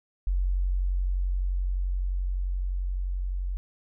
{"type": "tone with level ramp", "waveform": "sine", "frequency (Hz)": 45.8, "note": "F#1", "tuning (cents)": -17, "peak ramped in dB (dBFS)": [-22, -27], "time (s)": [0.27, 3.57], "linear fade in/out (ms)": 0, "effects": []}